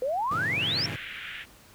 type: exponential sweep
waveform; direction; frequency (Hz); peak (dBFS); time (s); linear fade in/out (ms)
sine; up; 489.8 to 5580; -25; 0.02-0.86; 2
type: chord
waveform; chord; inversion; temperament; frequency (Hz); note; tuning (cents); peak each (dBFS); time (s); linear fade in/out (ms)
sawtooth; G diminished seventh; none; equal; 98 / 116.54 / 138.59 / 164.81; G2 / Bb2 / Db3 / Fb3; 0 / 0 / 0 / 0; -35; 0.31-0.96; 5
type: band-pass noise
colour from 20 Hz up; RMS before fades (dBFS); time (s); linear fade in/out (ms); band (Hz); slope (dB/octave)
pink; -39; 0.58-1.46; 50; 1500 to 3200; 48
effects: pink hiss -54 dBFS RMS until 1.74 s